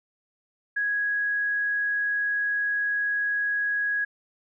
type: tone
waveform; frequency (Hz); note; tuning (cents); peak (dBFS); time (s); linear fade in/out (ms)
sine; 1661.2; G#6; 0; -23; 0.76-4.05; 10
effects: none